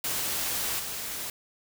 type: noise with level steps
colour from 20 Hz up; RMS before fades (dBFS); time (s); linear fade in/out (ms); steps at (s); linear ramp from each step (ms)
white; -30 / -35; 0.04-1.3; 2; 0.79; 10
effects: none